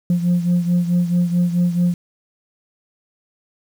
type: beating tone pair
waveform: sine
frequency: 174.61 / 179.21 Hz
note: F3 / F3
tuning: 0 / +45 cents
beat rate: 4.6 Hz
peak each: -14 / -19 dBFS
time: 0.1-1.94 s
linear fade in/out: 2 ms
effects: tanh soft clip ceiling -11 dBFS + 7-bit